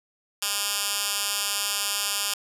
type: tone with high-pass filter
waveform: 10% pulse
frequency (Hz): 203.1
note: G#3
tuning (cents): -38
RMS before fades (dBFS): -27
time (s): 0.42-2.34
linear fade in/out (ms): 2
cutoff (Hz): 3000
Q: 0.51
effects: resampled to 32000 Hz + 8-bit